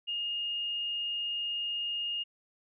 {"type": "tone", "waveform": "sine", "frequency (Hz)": 2842, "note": "F7", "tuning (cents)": 30, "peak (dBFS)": -31, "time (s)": [0.07, 2.24], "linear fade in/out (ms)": 20, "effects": []}